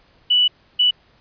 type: tone bursts at uneven times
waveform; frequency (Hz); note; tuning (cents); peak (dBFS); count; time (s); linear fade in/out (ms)
sine; 2960; F#7; 0; -12; 2; 0.3-0.48 / 0.79-0.91; 10
effects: pink hiss -56 dBFS RMS until 1.2 s + resampled to 11025 Hz